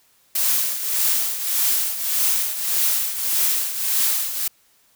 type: noise with tremolo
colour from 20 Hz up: blue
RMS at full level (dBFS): -18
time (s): 0.35-4.48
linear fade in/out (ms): 5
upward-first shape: triangle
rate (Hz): 1.7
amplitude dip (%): 70
effects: white hiss -59 dBFS RMS until 4.95 s